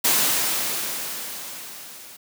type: noise with level ramp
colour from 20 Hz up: white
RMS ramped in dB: -18 to -43 dBFS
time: 0.04-2.17 s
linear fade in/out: 10 ms
effects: high-pass 150 Hz 12 dB/octave